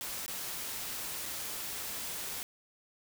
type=noise with dropouts; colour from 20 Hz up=white; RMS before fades=-39 dBFS; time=0.01-2.43 s; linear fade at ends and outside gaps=0 ms; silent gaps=0.262-0.28 / 1.256-1.26 s; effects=none